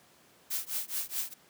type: noise with tremolo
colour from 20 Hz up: blue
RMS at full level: -31 dBFS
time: 0.5-1.34 s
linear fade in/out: 10 ms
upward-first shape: triangle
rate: 4.7 Hz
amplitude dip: 100%
effects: pink hiss -61 dBFS RMS until 1.49 s + high-pass 150 Hz 12 dB/octave